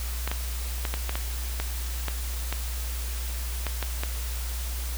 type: clicks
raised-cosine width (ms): 0.3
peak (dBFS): -13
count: 12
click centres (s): 0.276 / 0.315 / 0.852 / 0.94 / 1.094 / 1.155 / 1.6 / 2.083 / 2.526 / 3.667 / 3.827 / 4.035
effects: added 60 Hz sine -29 dBFS peak until 4.97 s + white hiss -38 dBFS RMS until 4.97 s